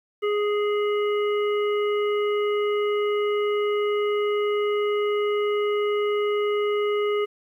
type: harmonic tone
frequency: 415.5 Hz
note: G#4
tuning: 1 cent sharp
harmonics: 1 / 3 / 5 / 7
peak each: -21 / -31 / -35 / -38 dBFS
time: 0.22-7.26 s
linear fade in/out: 20 ms
effects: 10-bit